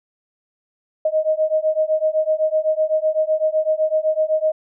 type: beating tone pair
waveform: sine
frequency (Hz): 621 / 628.9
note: D#5 / D#5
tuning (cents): -3 / +18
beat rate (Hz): 7.9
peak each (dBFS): -19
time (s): 1.05-4.52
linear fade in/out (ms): 5
effects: none